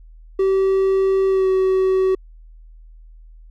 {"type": "tone with pitch glide", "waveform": "triangle", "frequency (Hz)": [384.8, 378], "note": ["G4", "F#4"], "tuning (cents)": [-32, 37], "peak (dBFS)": -12, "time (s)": [0.39, 2.15], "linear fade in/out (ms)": 5, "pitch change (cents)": -31, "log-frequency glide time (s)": [1.28, 1.48], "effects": ["added 40 Hz sine -40 dBFS peak until 3.5 s"]}